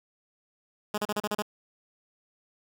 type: tone bursts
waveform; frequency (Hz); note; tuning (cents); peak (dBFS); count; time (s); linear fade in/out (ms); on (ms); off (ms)
10% pulse; 209.2; G#3; +13; -19; 7; 0.94-1.423; 5; 39; 35
effects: none